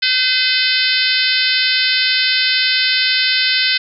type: harmonic tone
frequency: 511 Hz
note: C5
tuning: 41 cents flat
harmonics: 3 / 4 / 5 / 6 / 7 / 8 / 9 / 10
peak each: -21 / -21 / -21 / -21 / -21 / -21 / -21 / -21 dBFS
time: 0.02-3.78 s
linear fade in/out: 10 ms
effects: none